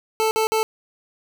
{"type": "tone bursts", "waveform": "25% pulse", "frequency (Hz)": 440, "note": "A4", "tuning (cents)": 0, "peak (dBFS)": -14, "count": 3, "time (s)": [0.2, 0.63], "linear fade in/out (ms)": 0, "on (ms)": 110, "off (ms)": 50, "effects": []}